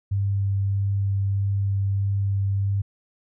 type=tone with vibrato; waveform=sine; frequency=98.9 Hz; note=G2; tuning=16 cents sharp; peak=-20 dBFS; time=0.11-2.82 s; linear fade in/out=10 ms; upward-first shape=sine; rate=1.6 Hz; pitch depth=8 cents each way; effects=none